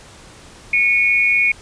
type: tone pair together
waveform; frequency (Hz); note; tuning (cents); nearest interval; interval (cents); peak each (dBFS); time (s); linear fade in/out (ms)
sine; 2202 / 2446; C#7 / D#7; -12 / -30; major second; 182; -15; 0.73-1.52; 5
effects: pink hiss -42 dBFS RMS until 1.61 s + resampled to 22050 Hz